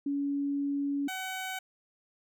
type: tone pair in turn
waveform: sine / 15% pulse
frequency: 282.4 / 753.9 Hz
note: C#4 / F#5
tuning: +32 / +32 cents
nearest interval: octave + perfect fourth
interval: 1700 cents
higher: second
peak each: -28 dBFS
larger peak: neither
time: 0.06-1.08 / 1.08-1.59 s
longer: first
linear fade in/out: 5 ms
effects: none